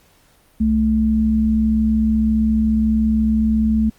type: tone pair together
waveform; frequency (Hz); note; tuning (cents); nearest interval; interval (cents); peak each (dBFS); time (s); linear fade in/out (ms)
sine; 65.3 / 219.6; C2 / A3; -3 / -3; octave + major sixth; 2100; -21 / -14; 0.6-3.9; 10
effects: pink hiss -55 dBFS RMS until 3.98 s + Opus 48 kbps